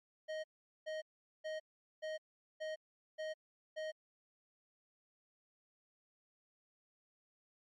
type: tone bursts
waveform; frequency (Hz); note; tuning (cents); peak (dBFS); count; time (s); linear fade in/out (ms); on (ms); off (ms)
square; 625; D#5; +8; -40; 7; 0.28-3.92; 20; 160; 420
effects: low-pass 4000 Hz 12 dB/octave + MP3 64 kbps